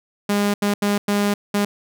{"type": "tone bursts at uneven times", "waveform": "sawtooth", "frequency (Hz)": 204, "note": "G#3", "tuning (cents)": -31, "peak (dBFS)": -13, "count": 5, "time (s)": [[0.29, 0.54], [0.62, 0.74], [0.82, 0.98], [1.08, 1.34], [1.54, 1.65]], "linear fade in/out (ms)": 5, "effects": []}